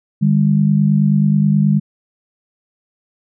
sine tone pair together, 151.53 / 200.9 Hz, D#3 / G3, -45 / +43 cents, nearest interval perfect fourth, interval 488 cents, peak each -13 dBFS, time 0.21-1.8 s, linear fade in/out 20 ms, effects none

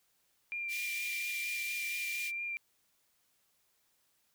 sine tone with vibrato, 2382 Hz, D7, 24 cents sharp, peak -35 dBFS, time 0.52-2.57 s, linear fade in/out 0 ms, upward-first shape sine, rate 4.3 Hz, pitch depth 16 cents each way
pink high-pass noise, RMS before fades -43 dBFS, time 0.68-2.32 s, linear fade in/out 50 ms, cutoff 1900 Hz, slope 96 dB/octave
effects white hiss -74 dBFS RMS until 4.34 s

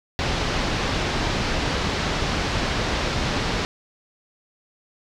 pink low-pass noise, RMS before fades -24 dBFS, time 0.19-3.65 s, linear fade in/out 0 ms, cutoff 5400 Hz, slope 24 dB/octave, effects none

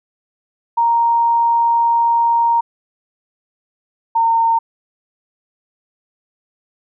sine tone pair in turn, 932.3 / 914.7 Hz, A#5 / A#5, 0 / -33 cents, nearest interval unison, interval 33 cents, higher first, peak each -11 dBFS, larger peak neither, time 0.77-2.61 / 4.15-4.59 s, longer first, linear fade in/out 10 ms, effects none

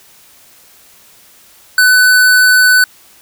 square tone, 1501 Hz, F#6, 24 cents sharp, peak -6 dBFS, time 1.78-2.84 s, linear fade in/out 2 ms, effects white hiss -44 dBFS RMS until 3.21 s

